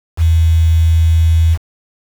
sine tone with quantisation, 81.8 Hz, E2, 13 cents flat, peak -7 dBFS, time 0.17-1.58 s, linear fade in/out 50 ms, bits 5, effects none

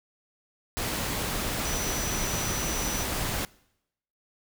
sine tone in noise, 5920 Hz, F#8, in tune, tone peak -34 dBFS, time 1.65-3.03 s, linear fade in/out 0 ms, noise pink, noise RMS -30 dBFS, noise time 0.77-3.45 s, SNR -7 dB, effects noise-tail reverb RT60 0.8 s tail -23 dB re dry

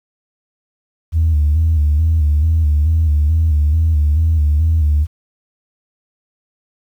sine tone with vibrato, 77.5 Hz, D#2, 6 cents flat, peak -9 dBFS, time 1.12-5.07 s, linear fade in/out 50 ms, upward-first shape square, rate 2.3 Hz, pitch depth 71 cents each way, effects tanh soft clip ceiling -7 dBFS + 8-bit

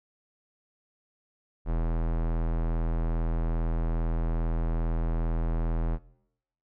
square tone with low-pass filter, 41.2 Hz, E1, in tune, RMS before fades -27 dBFS, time 1.65-5.99 s, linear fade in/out 50 ms, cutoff 1100 Hz, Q 0.78, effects noise-tail reverb RT60 0.8 s tail -21 dB re dry

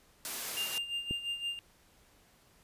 white high-pass noise, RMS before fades -38 dBFS, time 0.25-0.78 s, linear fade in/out 0 ms, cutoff 190 Hz, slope 12 dB/octave
triangle tone with tremolo, 2801 Hz, F7, 4 cents sharp, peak -30 dBFS, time 0.57-1.59 s, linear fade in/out 0 ms, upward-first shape sine, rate 5.8 Hz, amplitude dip 70%
click, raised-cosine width 3 ms, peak -24 dBFS, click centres 1.11 s
effects pink hiss -64 dBFS RMS until 2.63 s + resampled to 32000 Hz

